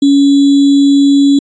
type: tone with sample-and-hold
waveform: sine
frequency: 280.4 Hz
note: C#4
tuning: 20 cents sharp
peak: -4 dBFS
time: 0.02-1.39 s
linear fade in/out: 5 ms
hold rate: 3675 Hz
effects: resampled to 16000 Hz